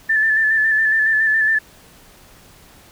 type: tone with vibrato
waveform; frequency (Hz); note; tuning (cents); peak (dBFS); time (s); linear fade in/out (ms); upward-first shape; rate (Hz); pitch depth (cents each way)
sine; 1756; A6; -4; -13; 0.09-1.59; 10; square; 7.2; 27
effects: pink hiss -47 dBFS RMS until 2.91 s

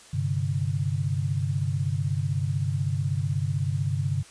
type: chord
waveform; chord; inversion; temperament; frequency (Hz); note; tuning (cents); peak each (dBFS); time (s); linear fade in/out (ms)
sine; G suspended fourth; none; equal; 98 / 130.81 / 146.83; G2 / C3 / D3; 0 / 0 / 0; -28; 0.13-4.23; 10
effects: white hiss -50 dBFS RMS until 4.3 s + resampled to 22050 Hz

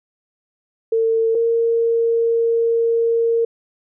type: tone pair in turn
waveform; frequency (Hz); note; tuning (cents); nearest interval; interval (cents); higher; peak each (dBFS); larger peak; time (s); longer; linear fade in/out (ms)
sine; 451.4 / 461.2; A4 / A#4; +44 / -19; unison; 37; second; -14; neither; 0.92-1.35 / 1.35-3.45; second; 5
effects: none

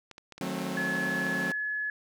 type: clicks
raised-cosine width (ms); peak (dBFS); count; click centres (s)
0.2; -28; 7; 0.113 / 0.181 / 0.323 / 0.38 / 0.474 / 0.588 / 0.722
type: chord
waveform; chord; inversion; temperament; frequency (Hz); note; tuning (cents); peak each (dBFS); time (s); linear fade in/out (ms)
sawtooth; D# diminished seventh; none; equal with one note detuned; 155.56 / 185 / 220 / 266.7; D#3 / F#3 / A3 / C4; 0 / 0 / 0 / +33; -37 / -31 / -34 / -32; 0.41-1.52; 2
type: tone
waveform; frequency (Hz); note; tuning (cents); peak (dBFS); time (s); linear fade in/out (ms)
sine; 1704; G#6; +44; -29; 0.77-1.9; 2
effects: none

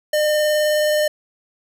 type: tone with vibrato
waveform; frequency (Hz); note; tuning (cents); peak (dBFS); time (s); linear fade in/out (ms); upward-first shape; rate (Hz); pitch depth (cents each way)
square; 605; D#5; -49; -16; 0.13-1.08; 5; triangle; 19; 11
effects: none

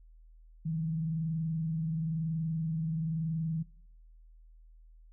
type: tone with frequency modulation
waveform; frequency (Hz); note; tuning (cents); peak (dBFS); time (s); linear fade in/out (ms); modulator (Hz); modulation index
sine; 161.1; E3; -39; -30; 0.65-3.63; 10; 21; 0.33
effects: noise-tail reverb RT60 0.8 s tail -23 dB re dry + added 40 Hz sine -53 dBFS peak until 5.12 s

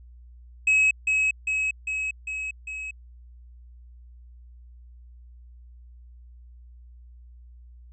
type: tone with echo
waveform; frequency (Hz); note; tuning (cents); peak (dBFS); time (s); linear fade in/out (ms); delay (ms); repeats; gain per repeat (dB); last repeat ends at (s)
triangle; 2561; D#7; +49; -15; 0.67-0.91; 5; 400; 5; -3; 2.91
effects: added 60 Hz sine -45 dBFS peak until 7.92 s + resampled to 24000 Hz

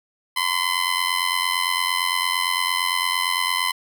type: tone with amplitude modulation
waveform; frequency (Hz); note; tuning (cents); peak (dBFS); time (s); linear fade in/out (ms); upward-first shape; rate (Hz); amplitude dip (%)
15% pulse; 1023; C6; -39; -10; 0.36-3.72; 10; sine; 88.8; 80
effects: none

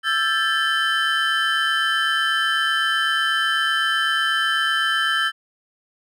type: tone cluster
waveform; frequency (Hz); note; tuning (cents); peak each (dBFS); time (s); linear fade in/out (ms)
triangle; 1330 / 1597 / 1745 / 3075; E6 / G6 / A6 / G7; +15 / +32 / -15 / -34; -22; 0.03-5.32; 50
effects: none

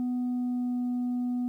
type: tone with pitch glide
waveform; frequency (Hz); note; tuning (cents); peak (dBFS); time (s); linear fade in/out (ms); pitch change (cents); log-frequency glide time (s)
sine; 248.1 to 246.4; B3 to B3; +8 to -4; -24; 0-1.48; 0; -12; 0.14-0.8
effects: tanh soft clip ceiling -26 dBFS + 11-bit

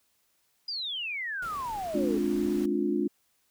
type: exponential sweep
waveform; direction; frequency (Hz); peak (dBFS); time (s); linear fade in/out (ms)
sine; down; 4978 to 415.3; -31; 0.68-2.18; 5
type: noise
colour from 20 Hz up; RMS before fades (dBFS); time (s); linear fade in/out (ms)
pink; -46; 1.42-2.66; 5
type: chord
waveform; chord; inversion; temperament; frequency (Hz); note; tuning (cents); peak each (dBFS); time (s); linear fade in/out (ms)
sine; D half-diminished seventh; second; just; 211.4 / 264.3 / 293.7 / 352.4; Ab3 / C4 / D4 / F4; +31 / +18 / 0 / +16; -31 / -34 / -29 / -29; 1.94-3.08; 10
effects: white hiss -71 dBFS RMS until 3.5 s

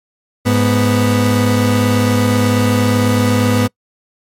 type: tone pair together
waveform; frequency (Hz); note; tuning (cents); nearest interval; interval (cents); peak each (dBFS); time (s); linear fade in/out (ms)
30% pulse; 104.41 / 246.9; G#2 / B3; +10 / 0; octave + minor third; 1490; -11; 0.45-3.68; 20
effects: noise-tail reverb RT60 0.1 s tail -24 dB re dry + MP3 64 kbps

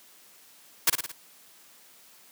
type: noise with echo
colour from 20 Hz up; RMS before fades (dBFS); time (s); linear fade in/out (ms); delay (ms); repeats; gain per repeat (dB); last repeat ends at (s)
white; -20; 0.87-0.9; 5; 55; 4; -5; 1.12
effects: white hiss -55 dBFS RMS until 2.31 s + high-pass 150 Hz 12 dB/octave

